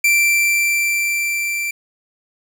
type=tone with level ramp; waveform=45% pulse; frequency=2349 Hz; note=D7; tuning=in tune; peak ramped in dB=-11 to -20 dBFS; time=0.04-1.71 s; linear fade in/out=5 ms; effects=8-bit